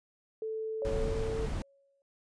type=tone with pitch glide; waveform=sine; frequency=440 to 445.4 Hz; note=A4 to A4; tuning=0 to +21 cents; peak=-33 dBFS; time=0.42-1.46 s; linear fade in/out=2 ms; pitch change=+21 cents; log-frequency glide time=0.86-1.13 s
type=tone with exponential decay; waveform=sine; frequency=554.4 Hz; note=C#5; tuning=in tune; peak=-32 dBFS; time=0.82-2.02 s; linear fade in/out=1 ms; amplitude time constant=260 ms
type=noise; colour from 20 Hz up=brown; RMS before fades=-34 dBFS; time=0.85-1.62 s; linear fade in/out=0 ms
effects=resampled to 22050 Hz